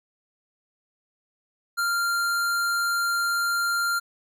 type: tone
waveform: square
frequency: 1391 Hz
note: F6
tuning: 7 cents flat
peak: -23 dBFS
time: 1.77-4 s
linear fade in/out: 20 ms
effects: none